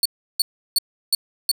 sawtooth tone bursts, 4435 Hz, C#8, in tune, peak -12 dBFS, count 5, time 0.03-1.515 s, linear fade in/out 2 ms, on 25 ms, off 340 ms, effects none

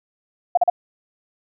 sine tone bursts, 708 Hz, F5, 23 cents sharp, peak -11 dBFS, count 3, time 0.55-0.7 s, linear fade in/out 5 ms, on 24 ms, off 39 ms, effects none

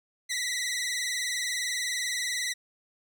15% pulse tone with vibrato, 1975.5 Hz, B6, in tune, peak -22 dBFS, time 0.29-2.54 s, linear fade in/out 20 ms, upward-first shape triangle, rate 20 Hz, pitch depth 92 cents each way, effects none

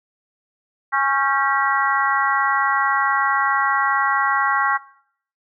harmonic tone with a mistuned harmonic, 275.5 Hz, C#4, 11 cents flat, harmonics 3 / 4 / 5 / 6 / 7, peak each -23 / -21 / -22 / -25 / -24 dBFS, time 0.92-4.78 s, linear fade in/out 20 ms, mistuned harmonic 6, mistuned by -78 cents, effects noise-tail reverb RT60 0.6 s tail -19 dB re dry

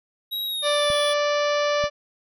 square tone with pitch glide, 3832 to 3454 Hz, A#7 to A7, +47 to -33 cents, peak -26 dBFS, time 0.31-1.14 s, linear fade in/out 20 ms, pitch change -180 cents, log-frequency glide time 0.46-0.94 s
harmonic tone, 586 Hz, D5, 4 cents flat, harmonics 1 / 2 / 3 / 4 / 5 / 6 / 7 / 8 / 9 / 10, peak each -21 / -27 / -31 / -33 / -35 / -37 / -38 / -39 / -40 / -41 dBFS, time 0.62-1.9 s, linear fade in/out 50 ms
clicks, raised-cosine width 5 ms, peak -23 dBFS, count 2, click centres 0.902 / 1.84 s
effects none

